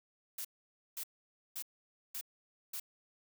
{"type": "noise bursts", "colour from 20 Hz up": "blue", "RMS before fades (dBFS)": -41, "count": 5, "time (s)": [0.38, 2.8], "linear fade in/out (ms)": 5, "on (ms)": 68, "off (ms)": 520, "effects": []}